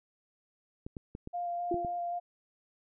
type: clicks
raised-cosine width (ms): 3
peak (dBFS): -27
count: 6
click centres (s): 0.865 / 0.968 / 1.151 / 1.274 / 1.743 / 1.848
type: tone with vibrato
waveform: sine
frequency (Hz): 698.5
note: F5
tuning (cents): 0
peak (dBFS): -32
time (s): 1.33-2.2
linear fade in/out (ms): 20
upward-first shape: square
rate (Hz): 3.8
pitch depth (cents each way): 10
type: tone with exponential decay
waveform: sine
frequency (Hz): 349.2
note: F4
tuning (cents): 0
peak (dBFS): -26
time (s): 1.71-1.99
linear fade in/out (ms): 5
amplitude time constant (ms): 60
effects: none